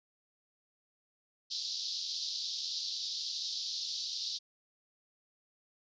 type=band-pass noise; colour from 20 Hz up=white; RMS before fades=-38 dBFS; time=1.5-4.39 s; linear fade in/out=20 ms; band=3700 to 5300 Hz; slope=48 dB/octave; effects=resampled to 16000 Hz